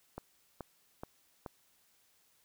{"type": "click train", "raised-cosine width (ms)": 1, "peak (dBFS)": -27, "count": 4, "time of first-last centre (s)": [0.18, 1.462], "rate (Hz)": 2.34, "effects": ["white hiss -70 dBFS RMS until 2.44 s"]}